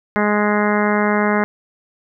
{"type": "harmonic tone", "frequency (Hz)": 208.5, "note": "G#3", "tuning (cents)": 7, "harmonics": [1, 2, 3, 4, 5, 6, 7, 8, 9, 10], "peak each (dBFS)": [-18, -21, -23, -24, -25, -26, -26, -27, -28, -28], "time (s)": [0.16, 1.44], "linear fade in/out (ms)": 0, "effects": []}